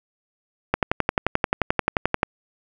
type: click train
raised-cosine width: 0.5 ms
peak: -3 dBFS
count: 18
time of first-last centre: 0.74-2.231 s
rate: 11.4 Hz
effects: none